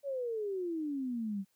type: exponential sweep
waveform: sine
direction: down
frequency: 573 to 189.1 Hz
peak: -33 dBFS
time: 0.03-1.45 s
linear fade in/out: 50 ms
effects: white hiss -75 dBFS RMS until 1.55 s + high-pass 60 Hz 12 dB/octave